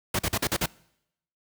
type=noise bursts; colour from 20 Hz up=pink; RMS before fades=-25 dBFS; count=6; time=0.14-0.66 s; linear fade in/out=5 ms; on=50 ms; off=44 ms; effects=noise-tail reverb RT60 0.8 s tail -24 dB re dry + high-pass 60 Hz 12 dB/octave